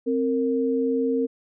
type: tone pair together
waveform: sine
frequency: 263.2 / 461.2 Hz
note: C4 / A#4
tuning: +10 / -19 cents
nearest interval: minor seventh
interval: 971 cents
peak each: -23 dBFS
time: 0.06-1.27 s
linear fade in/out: 20 ms
effects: none